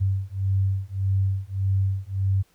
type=beating tone pair; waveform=sine; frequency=95.9 / 97.6 Hz; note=G2 / G2; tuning=-37 / -7 cents; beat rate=1.7 Hz; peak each=-24 dBFS; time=0-2.43 s; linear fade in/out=20 ms; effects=pink hiss -63 dBFS RMS until 2.54 s